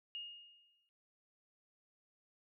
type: tone with exponential decay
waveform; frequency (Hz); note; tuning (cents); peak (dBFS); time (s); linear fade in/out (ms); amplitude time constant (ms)
sine; 2850; F7; +34; -40; 0.15-0.89; 0; 160
effects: none